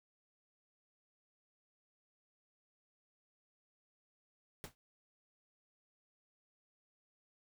pink noise with exponential decay, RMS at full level -43 dBFS, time 4.64-4.75 s, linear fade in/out 0 ms, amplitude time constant 23 ms, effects none

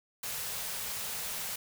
white band-stop noise, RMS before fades -37 dBFS, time 0.23-1.56 s, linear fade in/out 5 ms, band 240 to 390 Hz, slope 96 dB/octave, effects none

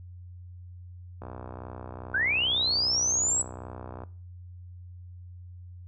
click train, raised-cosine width 1 ms, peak -26 dBFS, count 177, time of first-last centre 1.22-4.036 s, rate 62.5 Hz
sine linear sweep, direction up, 1465 to 7840 Hz, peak -23 dBFS, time 2.14-3.42 s, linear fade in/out 5 ms
effects noise-tail reverb RT60 0.4 s tail -19 dB re dry + added 89 Hz sine -42 dBFS peak until 5.87 s

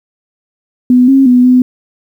sine tone with pitch steps, 249.4 / 269.8 / 248 / 252 Hz, B3 / C#4 / B3 / B3, +17 / -47 / +7 / +35 cents, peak -3 dBFS, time 0.9-1.62 s, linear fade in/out 2 ms, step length 180 ms, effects 7-bit

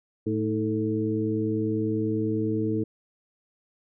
harmonic tone with a mistuned harmonic, 110 Hz, A2, in tune, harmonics 1 / 2 / 3 / 4, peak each -30 / -30 / -27 / -30 dBFS, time 0.26-2.84 s, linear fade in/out 10 ms, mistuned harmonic 3, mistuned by -54 cents, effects none

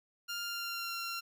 15% pulse tone with pitch glide, 1400 to 1372.8 Hz, F6 to F6, +4 to -30 cents, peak -30 dBFS, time 0.28-1.21 s, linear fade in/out 20 ms, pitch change -34 cents, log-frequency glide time 0.43-0.95 s, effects none

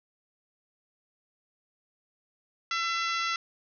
harmonic tone with a mistuned harmonic, 673 Hz, E5, 36 cents sharp, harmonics 2 / 3 / 4 / 5 / 6 / 7 / 8 / 9, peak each -30 / -34 / -36 / -38 / -40 / -41 / -42 / -43 dBFS, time 2.71-3.36 s, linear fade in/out 2 ms, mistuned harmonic 9, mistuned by +27 cents, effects none

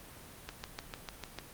click train, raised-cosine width 0.2 ms, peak -21 dBFS, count 7, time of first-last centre 0.49-1.387 s, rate 6.69 Hz, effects pink hiss -51 dBFS RMS until 1.53 s + Opus 24 kbps

